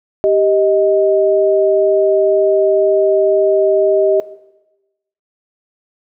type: tone pair together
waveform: sine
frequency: 392 / 626 Hz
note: G4 / D#5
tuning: 0 / +10 cents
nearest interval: minor sixth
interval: 810 cents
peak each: -12 dBFS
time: 0.24-4.2 s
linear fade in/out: 0 ms
effects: noise-tail reverb RT60 1.0 s tail -18 dB re dry